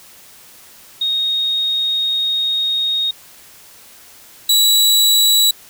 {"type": "tone pair in turn", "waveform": ["sine", "sawtooth"], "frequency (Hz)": [3729, 3914], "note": ["A#7", "B7"], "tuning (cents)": [0, -16], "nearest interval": "minor second", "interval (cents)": 84, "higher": "second", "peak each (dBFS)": [-15, -7], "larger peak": "second", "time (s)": [[1.01, 3.11], [4.49, 5.51]], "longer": "first", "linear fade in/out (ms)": 5, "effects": ["white hiss -43 dBFS RMS until 5.69 s"]}